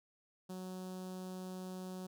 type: tone with notch filter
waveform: sawtooth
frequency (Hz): 185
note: F#3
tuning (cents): 0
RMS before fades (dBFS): -45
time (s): 0.49-2.07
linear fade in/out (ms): 10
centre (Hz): 2100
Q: 0.73
effects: none